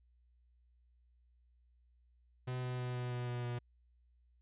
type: tone with pitch steps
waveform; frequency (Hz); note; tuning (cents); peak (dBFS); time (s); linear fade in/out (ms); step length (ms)
45% pulse; 126.4 / 125.53 / 124.66 / 123.8 / 122.94 / 122.09 / 121.25; B2 / B2 / B2 / B2 / B2 / B2 / B2; +41 / +29 / +17 / +5 / -7 / -19 / -31; -37; 2.47-3.59; 10; 160
effects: added 60 Hz sine -66 dBFS peak until 4.41 s + resampled to 8000 Hz